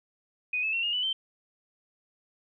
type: tone with pitch steps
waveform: sine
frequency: 2489 / 2602 / 2721 / 2844 / 2974 / 3109 Hz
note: D#7 / E7 / F7 / F7 / F#7 / G7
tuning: 0 / -23 / -46 / +31 / +8 / -15 cents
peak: -26 dBFS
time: 0.53-1.13 s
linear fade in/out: 5 ms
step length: 100 ms
effects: none